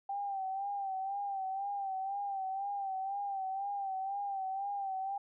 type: tone with vibrato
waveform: sine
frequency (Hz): 784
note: G5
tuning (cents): 0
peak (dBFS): -34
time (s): 0.09-5.18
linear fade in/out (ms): 5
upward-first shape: sine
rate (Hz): 2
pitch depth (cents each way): 56
effects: none